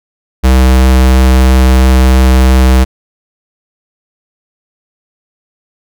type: tone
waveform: square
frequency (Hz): 64.5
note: C2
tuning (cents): -24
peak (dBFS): -4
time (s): 0.43-2.85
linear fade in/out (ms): 20
effects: none